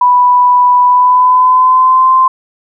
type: tone with pitch glide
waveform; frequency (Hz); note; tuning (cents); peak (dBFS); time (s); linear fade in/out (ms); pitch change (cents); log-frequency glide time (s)
sine; 987.8 to 1039.9; B5 to C6; 0 to -11; -4; 0.01-2.28; 5; +89; 0.85-2.12
effects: none